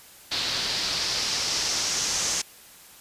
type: noise with low-pass filter sweep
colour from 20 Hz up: white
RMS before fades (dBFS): -27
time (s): 0.31-2.42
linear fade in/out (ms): 10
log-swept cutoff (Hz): 4200 to 6500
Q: 3
effects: white hiss -49 dBFS RMS until 3 s + resampled to 32000 Hz